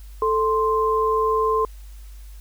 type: tone pair together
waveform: sine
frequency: 440 / 1046.5 Hz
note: A4 / C6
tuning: 0 / 0 cents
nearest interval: octave + minor third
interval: 1500 cents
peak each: -20 / -20 dBFS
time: 0.22-1.65 s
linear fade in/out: 2 ms
effects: added 50 Hz sine -37 dBFS peak until 2.4 s + white hiss -54 dBFS RMS until 2.4 s